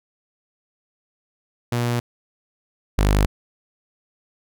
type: tone pair in turn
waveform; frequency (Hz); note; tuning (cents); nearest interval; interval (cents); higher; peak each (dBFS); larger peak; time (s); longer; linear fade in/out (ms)
sawtooth; 120 / 50.45; B2 / G#1; -49 / -49; octave + minor third; 1500; first; -16 / -11; second; 1.72-2 / 2.98-3.26; neither; 5
effects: none